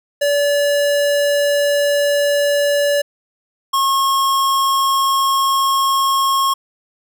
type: tone pair in turn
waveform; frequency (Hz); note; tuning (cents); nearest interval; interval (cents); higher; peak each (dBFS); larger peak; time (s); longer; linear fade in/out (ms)
square; 575 / 1085.5; D5 / C#6; -37 / -37; major seventh; 1100; second; -14; neither; 0.21-3.02 / 3.73-6.54; neither; 10
effects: none